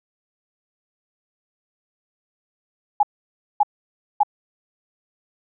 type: tone bursts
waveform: sine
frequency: 830.6 Hz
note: G#5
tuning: in tune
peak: -12 dBFS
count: 3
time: 3-4.233 s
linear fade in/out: 5 ms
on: 31 ms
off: 570 ms
effects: none